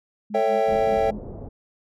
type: tone with tremolo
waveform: sine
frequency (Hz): 209.8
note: G#3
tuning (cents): +18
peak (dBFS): -30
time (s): 0.3-1.19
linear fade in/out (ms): 5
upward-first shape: sine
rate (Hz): 5.1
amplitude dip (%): 95
type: chord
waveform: triangle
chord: A dominant seventh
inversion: none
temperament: equal with one note detuned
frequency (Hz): 444.9 / 554.4 / 659.3 / 784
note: A4 / C#5 / E5 / G5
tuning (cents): +19 / 0 / 0 / 0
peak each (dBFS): -22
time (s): 0.34-1.11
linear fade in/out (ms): 10
type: low-pass noise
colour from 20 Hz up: pink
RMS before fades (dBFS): -36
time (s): 0.67-1.49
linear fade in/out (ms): 10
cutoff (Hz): 650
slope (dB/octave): 24
effects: none